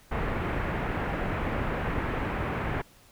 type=low-pass noise; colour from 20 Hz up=pink; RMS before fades=-30 dBFS; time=0.11-2.82 s; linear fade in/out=10 ms; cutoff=2200 Hz; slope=24 dB/octave; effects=pink hiss -57 dBFS RMS until 3.11 s